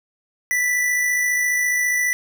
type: tone with amplitude modulation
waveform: square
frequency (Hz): 1975.5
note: B6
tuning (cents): 0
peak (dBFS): -17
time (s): 0.51-2.13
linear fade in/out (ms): 0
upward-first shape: sine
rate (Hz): 54.7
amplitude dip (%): 30
effects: none